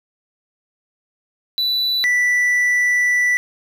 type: tone pair in turn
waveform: triangle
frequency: 3969 / 1969.7 Hz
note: B7 / B6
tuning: +8 / -5 cents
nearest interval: octave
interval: 1213 cents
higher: first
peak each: -15 / -12 dBFS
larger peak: second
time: 1.58-2.04 / 2.04-3.37 s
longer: second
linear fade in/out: 0 ms
effects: none